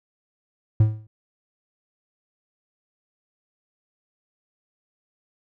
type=tone with exponential decay; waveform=triangle; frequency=108.3 Hz; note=A2; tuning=27 cents flat; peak=-8 dBFS; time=0.8-1.07 s; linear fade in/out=5 ms; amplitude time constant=58 ms; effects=none